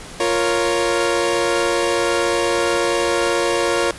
sawtooth chord, Bb minor, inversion second, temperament equal, 349.2 / 466.2 / 554.4 Hz, F4 / Bb4 / Db5, 0 / 0 / 0 cents, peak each -17 dBFS, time 0.2-3.91 s, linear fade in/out 2 ms, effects pink hiss -36 dBFS RMS until 3.98 s + resampled to 24000 Hz

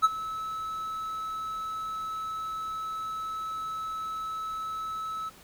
triangle tone with ADSR envelope, 1300 Hz, E6, 24 cents flat, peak -13 dBFS, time 0.02-5.3 s, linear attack 26 ms, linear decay 30 ms, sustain -17 dB, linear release 19 ms, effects pink hiss -53 dBFS RMS until 5.43 s

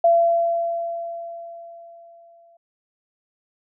sine tone with exponential decay, 678 Hz, E5, 49 cents sharp, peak -11 dBFS, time 0.04-2.57 s, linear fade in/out 5 ms, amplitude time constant 550 ms, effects none

